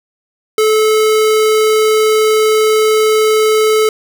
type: tone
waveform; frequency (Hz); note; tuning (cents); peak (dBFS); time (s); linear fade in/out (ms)
square; 433.5; A4; -26; -9; 0.58-3.89; 2
effects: none